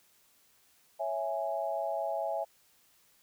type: chord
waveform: sine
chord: C# minor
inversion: none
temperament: equal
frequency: 554.4 / 659.3 / 830.6 Hz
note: C#5 / E5 / G#5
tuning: 0 / 0 / 0 cents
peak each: -37 / -33 / -36 dBFS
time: 0.99-2.45 s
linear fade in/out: 20 ms
effects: white hiss -66 dBFS RMS until 3.22 s